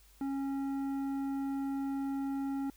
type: tone with tanh clipping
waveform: sine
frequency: 274.2 Hz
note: C#4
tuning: 19 cents flat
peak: -34 dBFS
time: 0.21-2.7 s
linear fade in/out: 2 ms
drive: 10 dB
effects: added 50 Hz sine -60 dBFS peak until 2.76 s + white hiss -64 dBFS RMS until 2.76 s